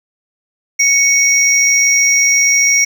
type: tone pair together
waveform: triangle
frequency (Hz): 2217 / 5669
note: C#7 / F8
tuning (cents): 0 / +25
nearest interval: octave + major third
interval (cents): 1625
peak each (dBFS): -10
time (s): 0.79-2.85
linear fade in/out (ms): 10
effects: none